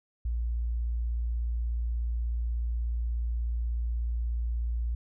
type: tone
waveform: sine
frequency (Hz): 58.27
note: A#1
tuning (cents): 0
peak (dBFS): -27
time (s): 0.25-4.95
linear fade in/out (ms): 5
effects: none